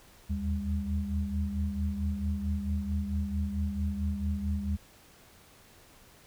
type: tone cluster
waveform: sine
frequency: 76 / 80.5 / 201.1 Hz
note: D#2 / E2 / G3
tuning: -40 / -41 / +44 cents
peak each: -32 / -34 / -33 dBFS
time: 0.29-4.77 s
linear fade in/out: 20 ms
effects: pink hiss -57 dBFS RMS until 6.26 s